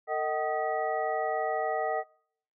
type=tone cluster; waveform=sine; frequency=451.8 / 626 / 758 / 1249 / 1935 Hz; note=A4 / D#5 / F#5 / D#6 / B6; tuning=+46 / +10 / +42 / +6 / -36 cents; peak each=-34 / -32 / -31 / -37 / -39 dBFS; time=0.07-2.04 s; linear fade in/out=50 ms; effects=noise-tail reverb RT60 0.6 s tail -25 dB re dry